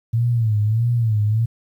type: tone with vibrato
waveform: sine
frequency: 112.2 Hz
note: A2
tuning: 34 cents sharp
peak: -15 dBFS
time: 0.13-1.46 s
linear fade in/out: 10 ms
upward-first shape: sine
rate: 1.6 Hz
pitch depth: 120 cents each way
effects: 9-bit